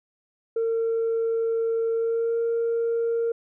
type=tone with pitch glide; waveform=sine; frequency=455.6 to 462.8 Hz; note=A#4 to A#4; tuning=-40 to -13 cents; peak=-20 dBFS; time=0.56-3.32 s; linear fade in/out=5 ms; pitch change=+27 cents; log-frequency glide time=1.93-2.38 s; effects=tanh soft clip ceiling -19 dBFS